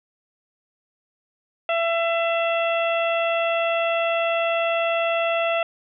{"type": "harmonic tone", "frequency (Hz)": 670, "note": "E5", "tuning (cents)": 28, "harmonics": [1, 2, 3, 4, 5], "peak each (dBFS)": [-21, -28, -32, -27, -35], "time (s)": [1.69, 5.63], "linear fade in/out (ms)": 2, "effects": []}